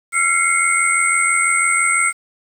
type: tone cluster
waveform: sine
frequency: 1366 / 2103 / 2189 / 8140 Hz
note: F6 / C7 / C#7 / C9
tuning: -39 / +8 / -22 / -49 cents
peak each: -19 dBFS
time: 0.12-2.13 s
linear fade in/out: 50 ms
effects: 7-bit